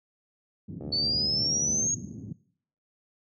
pink band-pass noise, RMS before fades -39 dBFS, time 0.68-2.33 s, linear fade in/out 10 ms, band 100 to 260 Hz, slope 24 dB/octave
click train, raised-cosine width 2 ms, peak -26 dBFS, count 79, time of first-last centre 0.81-1.867 s, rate 73.8 Hz
sine exponential sweep, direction up, 4435 to 6645 Hz, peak -24 dBFS, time 0.92-1.95 s, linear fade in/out 10 ms
effects noise-tail reverb RT60 0.6 s tail -21 dB re dry + high-pass 60 Hz 12 dB/octave

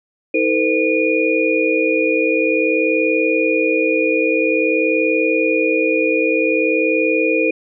sine tone cluster, 319.4 / 449.5 / 510 / 2444 Hz, D#4 / A4 / C5 / D#7, +45 / +37 / -44 / -32 cents, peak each -19 dBFS, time 0.34-7.51 s, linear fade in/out 5 ms, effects none

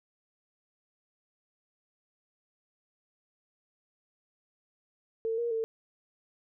sine tone with pitch steps, 450.2 / 471.4 / 448.9 Hz, A4 / A#4 / A4, +40 / +19 / +35 cents, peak -28 dBFS, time 5.25-5.64 s, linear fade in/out 0 ms, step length 130 ms, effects none

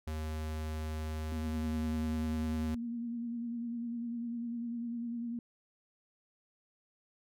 square tone with pitch glide, 78 to 78.5 Hz, D#2 to D#2, +5 to +16 cents, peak -36 dBFS, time 0.07-2.75 s, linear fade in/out 5 ms, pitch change +11 cents, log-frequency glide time 0.95-2.51 s
sine tone with vibrato, 235.4 Hz, A#3, 17 cents sharp, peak -35 dBFS, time 1.32-5.39 s, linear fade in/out 2 ms, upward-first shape sine, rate 10 Hz, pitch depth 36 cents each way
effects none

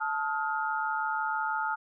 sine tone cluster, 875 / 1270 / 1416 Hz, A5 / D#6 / F6, -10 / +35 / +23 cents, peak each -31 / -34 / -32 dBFS, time 0-1.76 s, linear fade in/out 20 ms, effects none

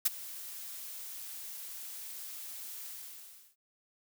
blue noise with ADSR envelope, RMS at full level -24 dBFS, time 0.05-3.56 s, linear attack 12 ms, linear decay 21 ms, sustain -20 dB, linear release 690 ms, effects none

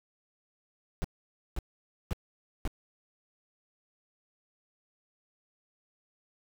brown noise bursts, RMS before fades -30 dBFS, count 4, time 1.02-2.676 s, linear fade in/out 0 ms, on 24 ms, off 520 ms, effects none

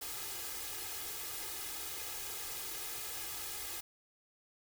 white noise with comb filter, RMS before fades -42 dBFS, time 0.01-3.81 s, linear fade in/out 10 ms, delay 2.4 ms, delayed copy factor +0.85, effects none

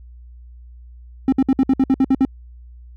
triangle tone bursts, 265.7 Hz, C4, 27 cents sharp, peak -9 dBFS, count 10, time 1.28-2.251 s, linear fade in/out 2 ms, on 44 ms, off 59 ms, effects added 60 Hz sine -38 dBFS peak until 2.96 s

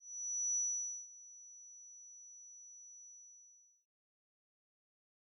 sine tone with ADSR envelope, 5910 Hz, F#8, 3 cents flat, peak -32 dBFS, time 0-3.86 s, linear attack 560 ms, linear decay 510 ms, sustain -21 dB, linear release 790 ms, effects none

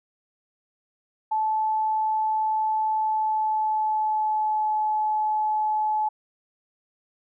sine tone with pitch glide, 869 to 858 Hz, A5 to A5, -22 to -44 cents, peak -21 dBFS, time 1.31-6.09 s, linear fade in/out 10 ms, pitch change -22 cents, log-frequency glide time 2.95-4.74 s, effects none

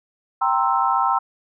sine chord, C dominant seventh, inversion second, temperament equal, 784 / 932.3 / 1046.5 / 1318.5 Hz, G5 / Bb5 / C6 / E6, 0 / 0 / 0 / 0 cents, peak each -22 dBFS, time 0.41-1.19 s, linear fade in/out 10 ms, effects none

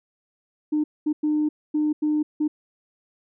sine tone bursts at uneven times, 302.7 Hz, D#4, 48 cents flat, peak -18 dBFS, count 6, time 0.72-0.84 / 1.06-1.13 / 1.23-1.49 / 1.74-1.93 / 2.02-2.23 / 2.4-2.48 s, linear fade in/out 10 ms, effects tanh soft clip ceiling -15 dBFS

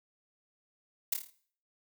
blue noise with echo, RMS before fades -28 dBFS, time 1.12-1.14 s, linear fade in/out 5 ms, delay 27 ms, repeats 6, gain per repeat -5 dB, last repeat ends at 1.302 s, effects noise-tail reverb RT60 0.5 s tail -17 dB re dry

